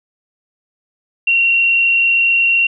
sine tone with frequency modulation, 2742 Hz, F7, 32 cents flat, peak -10 dBFS, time 1.27-2.67 s, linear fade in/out 5 ms, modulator 31.5 Hz, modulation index 0.8, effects none

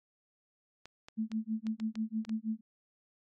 clicks, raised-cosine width 0.2 ms, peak -30 dBFS, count 8, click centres 0.856 / 1.085 / 1.317 / 1.668 / 1.8 / 1.955 / 2.25 / 2.294 s
sine tone with tremolo, 220 Hz, A3, in tune, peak -29 dBFS, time 1.17-2.61 s, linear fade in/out 20 ms, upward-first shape sine, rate 6.2 Hz, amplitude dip 100%
effects AAC 32 kbps

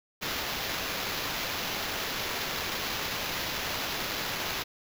white noise with sample-and-hold, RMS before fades -33 dBFS, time 0.21-4.64 s, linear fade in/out 20 ms, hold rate 8820 Hz, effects none

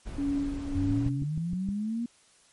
brown noise, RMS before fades -37 dBFS, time 0.05-1.1 s, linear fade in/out 20 ms
sine tone with tremolo, 281.7 Hz, C#4, 28 cents sharp, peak -25 dBFS, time 0.18-1.24 s, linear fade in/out 5 ms, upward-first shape sine, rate 1.7 Hz, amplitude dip 65%
sine linear sweep, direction up, 86.9 to 240 Hz, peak -28 dBFS, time 0.75-2.06 s, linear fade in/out 5 ms
click train, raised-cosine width 5 ms, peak -23 dBFS, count 6, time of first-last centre 0.91-1.689 s, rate 6.42 Hz
effects white hiss -61 dBFS RMS until 2.52 s + MP3 48 kbps

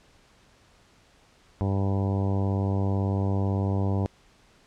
harmonic tone, 98 Hz, G2, in tune, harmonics 1 / 2 / 3 / 4 / 5 / 6 / 7 / 8 / 9 / 10, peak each -24 / -30 / -34 / -36 / -38 / -40 / -41 / -42 / -43 / -44 dBFS, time 1.61-4.06 s, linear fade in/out 0 ms, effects pink hiss -59 dBFS RMS until 4.66 s + low-pass 7000 Hz 12 dB/octave

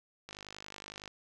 click train, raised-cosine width 0.2 ms, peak -27 dBFS, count 41, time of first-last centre 0.29-1.077 s, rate 50.8 Hz, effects none

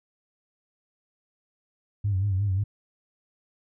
sine tone with vibrato, 98 Hz, G2, in tune, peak -21 dBFS, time 2.04-2.64 s, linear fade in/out 10 ms, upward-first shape sine, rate 5.6 Hz, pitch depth 95 cents each way, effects tanh soft clip ceiling -17 dBFS

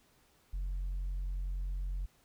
sine tone, 45.41 Hz, F#1, 32 cents flat, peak -31 dBFS, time 0.53-2.06 s, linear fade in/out 10 ms, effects tanh soft clip ceiling -32 dBFS + pink hiss -68 dBFS RMS until 2.24 s

